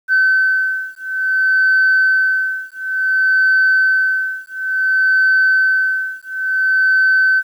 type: beating tone pair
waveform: sine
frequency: 1530 / 1530.57 Hz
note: G6 / G6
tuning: -42 / -42 cents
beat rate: 0.57 Hz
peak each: -14 dBFS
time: 0.08-7.43 s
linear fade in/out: 50 ms
effects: tanh soft clip ceiling -6 dBFS + 8-bit